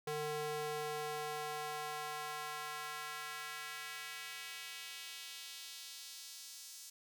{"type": "tone with high-pass filter sweep", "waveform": "square", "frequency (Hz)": 150.9, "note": "D3", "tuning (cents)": 47, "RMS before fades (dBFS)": -44, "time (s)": [0.07, 6.9], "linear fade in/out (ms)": 5, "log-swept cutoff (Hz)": [360, 6100], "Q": 1.3, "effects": []}